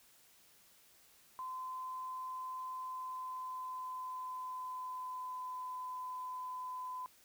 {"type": "tone with pitch glide", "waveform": "sine", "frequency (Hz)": [1026, 1011.3], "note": ["C6", "B5"], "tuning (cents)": [-34, 41], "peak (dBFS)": -40, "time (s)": [1.39, 7.06], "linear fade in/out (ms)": 0, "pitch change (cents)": -25, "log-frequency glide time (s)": [2.73, 5.55], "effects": ["white hiss -65 dBFS RMS until 7.24 s"]}